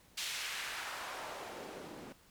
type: noise with band-pass filter sweep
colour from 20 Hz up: white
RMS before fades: -43 dBFS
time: 0.17-2.13 s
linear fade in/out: 10 ms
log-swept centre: 3500 to 230 Hz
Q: 1.1
effects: pink hiss -64 dBFS RMS until 2.3 s